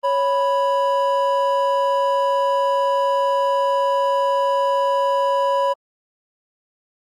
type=tone pair together; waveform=triangle; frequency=554.4 / 987.8 Hz; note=C#5 / B5; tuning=0 / 0 cents; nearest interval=minor seventh; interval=1000 cents; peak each=-17 dBFS; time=0.03-5.74 s; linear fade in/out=20 ms; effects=Opus 32 kbps